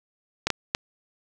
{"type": "clicks", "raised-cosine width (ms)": 0.2, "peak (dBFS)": -5, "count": 3, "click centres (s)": [0.47, 0.503, 0.749], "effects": []}